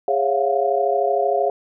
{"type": "tone cluster", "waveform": "sine", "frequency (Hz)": [411.9, 549, 680, 713], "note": ["G#4", "C#5", "F5", "F5"], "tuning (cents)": [-14, -17, -46, 36], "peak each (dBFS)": -22, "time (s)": [0.08, 1.5], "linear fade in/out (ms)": 2, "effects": []}